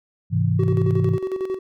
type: chord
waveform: sine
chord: Ab augmented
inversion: none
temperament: equal with one note detuned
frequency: 103.83 / 130.81 / 163.86 Hz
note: Ab2 / C3 / E3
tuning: 0 / 0 / -10 cents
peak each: -20 / -23 / -21 dBFS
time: 0.3-1.19 s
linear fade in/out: 50 ms
type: tone with tremolo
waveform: triangle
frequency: 377.8 Hz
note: F#4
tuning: 36 cents sharp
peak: -19 dBFS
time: 0.59-1.59 s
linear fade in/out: 5 ms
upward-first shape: square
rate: 11 Hz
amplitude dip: 60%
effects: none